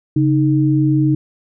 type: tone pair together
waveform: sine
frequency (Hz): 137.9 / 309.6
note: C#3 / D#4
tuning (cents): -9 / -9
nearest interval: octave + major second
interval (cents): 1400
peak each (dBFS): -14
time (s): 0.16-1.15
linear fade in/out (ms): 5
effects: none